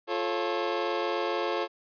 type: chord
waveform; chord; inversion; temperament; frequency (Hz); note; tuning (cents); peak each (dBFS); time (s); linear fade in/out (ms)
25% pulse; F augmented; none; just; 349.2 / 436.5 / 545.7; F4 / A4 / C#5; 0 / -14 / -27; -28; 0.07-1.68; 50
effects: resampled to 11025 Hz